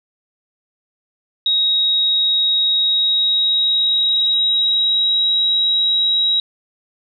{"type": "tone with pitch glide", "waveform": "sine", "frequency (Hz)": [3789, 3842], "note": ["A#7", "B7"], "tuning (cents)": [27, -48], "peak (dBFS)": -13, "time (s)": [1.46, 6.4], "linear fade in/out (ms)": 2, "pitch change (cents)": 25, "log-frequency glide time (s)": [2.76, 5.25], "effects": []}